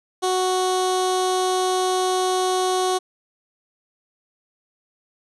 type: tone with notch filter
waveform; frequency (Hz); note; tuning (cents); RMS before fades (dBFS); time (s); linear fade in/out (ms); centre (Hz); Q
15% pulse; 370; F#4; 0; -21; 0.22-2.99; 20; 1700; 1.1
effects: resampled to 24000 Hz